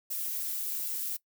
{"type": "noise with flanger", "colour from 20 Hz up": "violet", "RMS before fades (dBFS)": -34, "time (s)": [0.1, 1.17], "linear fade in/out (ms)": 10, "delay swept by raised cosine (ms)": [1.6, 7.4], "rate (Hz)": 1.3, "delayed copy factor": -0.55, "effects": ["noise-tail reverb RT60 0.1 s tail -20 dB re dry"]}